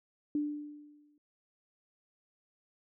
sine tone with exponential decay, 295.5 Hz, D4, 11 cents sharp, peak -27 dBFS, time 0.35-1.18 s, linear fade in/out 2 ms, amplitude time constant 180 ms, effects none

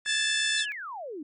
harmonic tone, 880 Hz, A5, in tune, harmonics 2 / 3 / 4 / 5 / 6 / 7 / 8 / 9 / 10, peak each -31 / -33 / -29 / -42 / -34 / -43 / -38 / -41 / -38 dBFS, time 0.05-0.66 s, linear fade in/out 50 ms
sine tone, 1692 Hz, G#6, 32 cents sharp, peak -32 dBFS, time 0.06-0.72 s, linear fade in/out 0 ms
sine exponential sweep, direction down, 4328 to 278 Hz, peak -35 dBFS, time 0.57-1.23 s, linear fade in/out 5 ms
effects none

